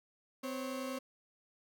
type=tone pair together; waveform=30% pulse; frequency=257.3 / 545.2 Hz; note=C4 / C#5; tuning=-29 / -29 cents; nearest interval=octave + minor second; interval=1300 cents; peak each=-37 / -39 dBFS; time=0.43-0.99 s; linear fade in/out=10 ms; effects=none